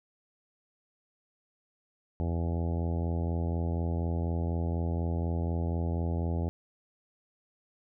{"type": "harmonic tone", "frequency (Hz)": 84.1, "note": "E2", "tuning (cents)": 35, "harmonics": [1, 2, 3, 4, 5, 6, 7, 8, 9, 10], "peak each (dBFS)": [-29, -35, -39, -41, -43, -45, -46, -47, -48, -49], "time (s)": [2.2, 6.49], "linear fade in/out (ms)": 0, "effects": []}